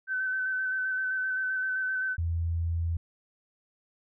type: tone with vibrato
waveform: sine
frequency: 1526 Hz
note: G6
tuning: 47 cents flat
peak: -27 dBFS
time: 0.07-2.17 s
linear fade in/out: 50 ms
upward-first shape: square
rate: 7.7 Hz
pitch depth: 16 cents each way
type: tone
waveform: sine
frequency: 83.8 Hz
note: E2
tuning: 29 cents sharp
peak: -26 dBFS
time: 2.18-2.97 s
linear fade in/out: 5 ms
effects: none